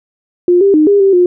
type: tone with pitch steps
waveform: sine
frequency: 354.2 / 396 / 306.9 / 404.1 / 390.2 / 356.8 Hz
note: F4 / G4 / D#4 / G#4 / G4 / F4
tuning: +24 / +18 / -24 / -47 / -8 / +37 cents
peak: -5 dBFS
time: 0.48-1.26 s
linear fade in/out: 2 ms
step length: 130 ms
effects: none